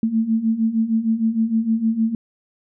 sine beating tone pair, 220 / 226.5 Hz, A3 / A#3, 0 / -50 cents, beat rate 6.5 Hz, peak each -22 / -18 dBFS, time 0.03-2.15 s, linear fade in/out 2 ms, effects none

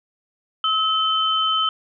sine tone pair together, 1289 / 3070 Hz, E6 / G7, -39 / -37 cents, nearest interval octave + minor third, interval 1502 cents, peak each -20 dBFS, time 0.64-1.69 s, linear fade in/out 2 ms, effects none

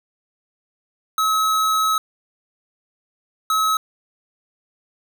square tone bursts at uneven times, 1285 Hz, E6, 45 cents flat, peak -17 dBFS, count 2, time 1.18-1.98 / 3.5-3.77 s, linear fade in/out 2 ms, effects none

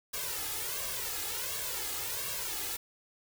white noise with flanger, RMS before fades -36 dBFS, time 0.13-2.77 s, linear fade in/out 10 ms, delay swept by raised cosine 1.8 to 2.42 ms, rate 1.4 Hz, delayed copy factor +1, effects none

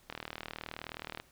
click train, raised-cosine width 0.3 ms, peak -23 dBFS, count 44, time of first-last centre 0.1-1.2 s, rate 39.1 Hz, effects pink hiss -64 dBFS RMS until 1.31 s

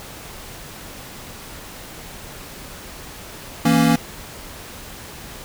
square chord, A# diminished, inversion second, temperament equal, 164.81 / 233.1 / 277.2 Hz, E3 / A#3 / C#4, 0 / 0 / 0 cents, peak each -19 / -17 / -19 dBFS, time 3.65-3.96 s, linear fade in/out 5 ms, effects pink hiss -37 dBFS RMS until 5.44 s

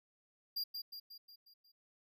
square tone with echo, 4791 Hz, D8, 34 cents sharp, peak -36 dBFS, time 0.56-0.64 s, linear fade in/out 10 ms, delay 180 ms, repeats 6, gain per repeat -5 dB, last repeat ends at 1.72 s, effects none

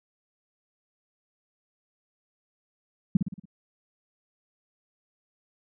sine tone with echo, 188.4 Hz, F#3, 32 cents sharp, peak -14 dBFS, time 3.15-3.17 s, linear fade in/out 5 ms, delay 57 ms, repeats 5, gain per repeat -6 dB, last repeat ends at 3.455 s, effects none

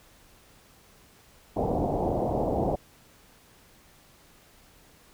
white low-pass noise, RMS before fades -27 dBFS, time 1.56-2.76 s, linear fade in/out 10 ms, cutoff 800 Hz, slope 48 dB/octave, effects pink hiss -57 dBFS RMS until 5.13 s

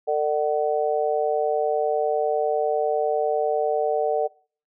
harmonic tone, 150 Hz, D3, 37 cents sharp, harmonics 3 / 4 / 5, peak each -23 / -24 / -25 dBFS, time 0.07-4.28 s, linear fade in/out 20 ms, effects noise-tail reverb RT60 0.4 s tail -21 dB re dry

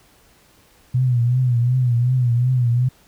sine tone with vibrato, 123.47 Hz, B2, in tune, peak -14 dBFS, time 0.94-2.89 s, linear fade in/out 10 ms, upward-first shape triangle, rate 2.7 Hz, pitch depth 93 cents each way, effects pink hiss -54 dBFS RMS until 3.07 s

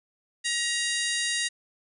harmonic tone with a mistuned harmonic, 949 Hz, A#5, 31 cents sharp, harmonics 2 / 3 / 4 / 5 / 6 / 7 / 8 / 9 / 10, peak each -30 / -34 / -32 / -35 / -40 / -34 / -38 / -41 / -36 dBFS, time 0.44-1.49 s, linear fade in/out 20 ms, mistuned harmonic 3, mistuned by -20 cents, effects none

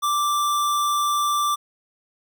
square tone, 1174.7 Hz, D6, in tune, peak -20 dBFS, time 0.02-1.56 s, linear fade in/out 20 ms, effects none

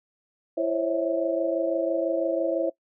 sine tone cluster, 334.5 / 530 / 556 / 652 Hz, E4 / C5 / C#5 / E5, +25 / +22 / +5 / -19 cents, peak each -28 dBFS, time 0.57-2.7 s, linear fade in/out 10 ms, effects noise-tail reverb RT60 0.1 s tail -20 dB re dry

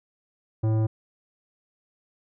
sine tone with tanh clipping, 110 Hz, A2, in tune, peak -22 dBFS, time 0.63-0.87 s, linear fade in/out 10 ms, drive 14 dB, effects none

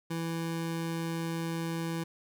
25% pulse tone, 165.5 Hz, E3, 7 cents sharp, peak -28 dBFS, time 0.1-2.04 s, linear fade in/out 10 ms, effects none

